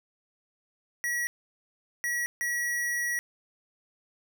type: tone bursts at uneven times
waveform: square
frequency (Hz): 1923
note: B6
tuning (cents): -47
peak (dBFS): -28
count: 3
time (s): 1.04-1.27 / 2.04-2.26 / 2.41-3.19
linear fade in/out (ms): 0
effects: none